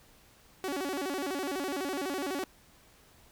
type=tone with vibrato; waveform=sawtooth; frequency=326.4 Hz; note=E4; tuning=17 cents flat; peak=-28 dBFS; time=0.64-2.44 s; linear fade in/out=0 ms; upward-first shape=square; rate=12 Hz; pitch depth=250 cents each way; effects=pink hiss -60 dBFS RMS until 3.31 s